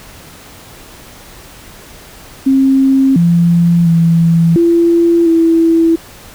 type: tone with pitch steps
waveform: sine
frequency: 268.1 / 170.9 / 166.6 / 338.9 / 329.7 Hz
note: C4 / F3 / E3 / E4 / E4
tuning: +42 / -37 / +19 / +48 / 0 cents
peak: -6 dBFS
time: 2.46-5.96 s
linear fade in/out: 10 ms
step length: 700 ms
effects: pink hiss -36 dBFS RMS until 6.34 s